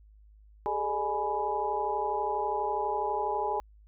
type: tone cluster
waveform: sine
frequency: 401.1 / 433.3 / 603 / 836 / 988 Hz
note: G4 / A4 / D5 / G#5 / B5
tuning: +40 / -27 / +46 / +11 / 0 cents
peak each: -36 / -35 / -38 / -30 / -35 dBFS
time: 0.66-3.6 s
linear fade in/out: 0 ms
effects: added 52 Hz sine -53 dBFS peak until 3.87 s